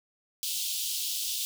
pink high-pass noise, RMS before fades -32 dBFS, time 0.43-1.45 s, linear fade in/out 0 ms, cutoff 3000 Hz, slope 48 dB/octave, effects none

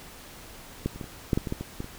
clicks, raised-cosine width 3 ms, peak -13 / -27 / -22 / -28 / -9 / -11 / -18 / -15 / -20 / -19 / -26 dBFS, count 11, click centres 0.86 / 0.96 / 1.012 / 1.042 / 1.332 / 1.375 / 1.472 / 1.524 / 1.61 / 1.804 / 1.844 s, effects pink hiss -46 dBFS RMS until 1.98 s

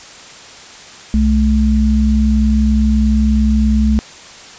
sine tone pair together, 64.17 / 215.7 Hz, C2 / A3, -33 / -34 cents, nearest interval octave + major sixth, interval 2099 cents, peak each -12 dBFS, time 1.14-3.99 s, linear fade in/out 0 ms, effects white hiss -36 dBFS RMS until 4.58 s + resampled to 16000 Hz

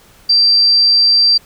sine tone, 4699 Hz, D8, in tune, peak -7 dBFS, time 0.29-1.38 s, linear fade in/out 10 ms, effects pink hiss -46 dBFS RMS until 1.45 s

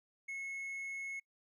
triangle tone, 2183 Hz, C#7, 27 cents flat, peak -38 dBFS, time 0.28-1.2 s, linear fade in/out 10 ms, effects noise-tail reverb RT60 0.1 s tail -25 dB re dry + resampled to 32000 Hz

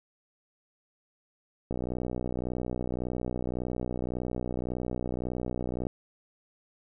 click train, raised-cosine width 2 ms, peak -19 dBFS, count 258, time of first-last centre 1.71-5.869 s, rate 61.8 Hz, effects none

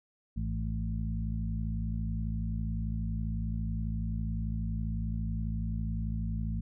harmonic tone with a mistuned harmonic, 55 Hz, A1, in tune, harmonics 1 / 2 / 3 / 4, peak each -33 / -36 / -38 / -39 dBFS, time 0.36-6.61 s, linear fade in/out 10 ms, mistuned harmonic 2, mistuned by -50 cents, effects none

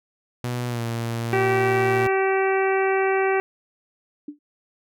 sawtooth tone with pitch glide, 122.4 to 116.27 Hz, B2 to A#2, -15 to -4 cents, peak -21 dBFS, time 0.44-2.07 s, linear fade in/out 0 ms, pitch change -89 cents, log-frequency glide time 0.68-0.82 s
harmonic tone, 384.9 Hz, G4, 32 cents flat, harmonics 1 / 2 / 3 / 4 / 5 / 6 / 7, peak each -20 / -25 / -31 / -30 / -30 / -31 / -36 dBFS, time 1.33-3.4 s, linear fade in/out 0 ms
sine tone with exponential decay, 293.7 Hz, D4, in tune, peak -27 dBFS, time 4.28-4.39 s, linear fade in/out 5 ms, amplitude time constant 23 ms
effects none

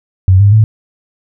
sine tone with pitch steps, 93.9 / 101.22 / 109.12 Hz, F#2 / G#2 / A2, +26 / -44 / -14 cents, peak -3 dBFS, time 0.28-0.64 s, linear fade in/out 0 ms, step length 120 ms, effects none

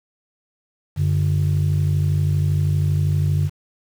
sine tone pair together, 93.69 / 146.3 Hz, F#2 / D3, +22 / -6 cents, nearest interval minor sixth, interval 772 cents, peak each -17 dBFS, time 0.96-3.5 s, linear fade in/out 50 ms, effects tanh soft clip ceiling -12 dBFS + 7-bit

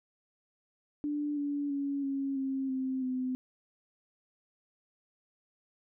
sine tone with pitch steps, 293.9 / 287.2 / 280.6 / 274.2 / 268 / 261.8 / 255.9 Hz, D4 / D4 / C#4 / C#4 / C4 / C4 / C4, +1 / -39 / +21 / -19 / +42 / +1 / -38 cents, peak -30 dBFS, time 1.04-3.35 s, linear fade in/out 0 ms, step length 330 ms, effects none

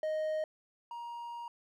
triangle tone pair in turn, 622.3 / 944 Hz, D#5 / A#5, 0 / +22 cents, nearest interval perfect fifth, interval 722 cents, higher second, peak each -29 / -38 dBFS, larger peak first, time 0.03-0.44 / 0.91-1.48 s, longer second, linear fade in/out 2 ms, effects none

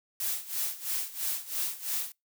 blue noise with tremolo, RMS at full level -30 dBFS, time 0.2-2.12 s, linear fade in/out 2 ms, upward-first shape sine, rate 3 Hz, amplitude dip 85%, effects noise-tail reverb RT60 0.2 s tail -25 dB re dry

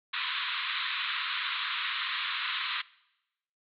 white band-pass noise, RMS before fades -33 dBFS, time 0.13-2.82 s, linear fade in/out 10 ms, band 1000 to 4000 Hz, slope 96 dB/octave, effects noise-tail reverb RT60 0.9 s tail -22 dB re dry

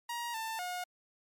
sawtooth tone with pitch steps, 947 / 891 / 720 Hz, A#5 / A5 / F#5, +27 / +22 / -47 cents, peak -32 dBFS, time 0.09-0.84 s, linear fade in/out 5 ms, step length 250 ms, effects MP3 96 kbps

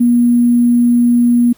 sine tone with sample-and-hold, 240.2 Hz, B3, 48 cents flat, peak -7 dBFS, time 0-1.53 s, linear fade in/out 10 ms, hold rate 11025 Hz, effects pink hiss -50 dBFS RMS until 1.57 s

